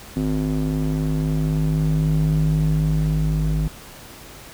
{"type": "tone with band-pass filter sweep", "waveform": "square", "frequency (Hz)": 51.91, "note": "G#1", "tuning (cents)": 0, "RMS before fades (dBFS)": -20, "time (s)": [0.16, 3.68], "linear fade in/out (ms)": 5, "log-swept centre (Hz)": [240, 120], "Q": 2.7, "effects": ["pink hiss -41 dBFS RMS until 4.53 s"]}